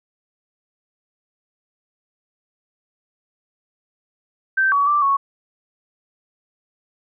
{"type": "tone with pitch steps", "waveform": "sine", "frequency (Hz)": [1556, 1131, 1174, 1107], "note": ["G6", "C#6", "D6", "C#6"], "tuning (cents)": [-13, 34, -1, -3], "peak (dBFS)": -14, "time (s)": [4.57, 5.17], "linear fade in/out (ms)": 10, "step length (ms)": 150, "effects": []}